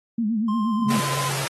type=tone with vibrato; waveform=sine; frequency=220 Hz; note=A3; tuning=in tune; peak=-20 dBFS; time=0.18-1 s; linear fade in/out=5 ms; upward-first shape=sine; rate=8.4 Hz; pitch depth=110 cents each way
type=tone with pitch glide; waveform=triangle; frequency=1055 to 1025.6 Hz; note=C6 to C6; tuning=+14 to -35 cents; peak=-26 dBFS; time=0.48-1.29 s; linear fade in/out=5 ms; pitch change=-49 cents; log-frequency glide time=0.62-1.01 s
type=tone; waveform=triangle; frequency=137.9 Hz; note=C#3; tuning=9 cents flat; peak=-27 dBFS; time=0.83-1.47 s; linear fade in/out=50 ms
type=high-pass noise; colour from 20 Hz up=pink; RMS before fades=-29 dBFS; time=0.9-1.48 s; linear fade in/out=5 ms; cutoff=400 Hz; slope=12 dB/octave
effects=AAC 32 kbps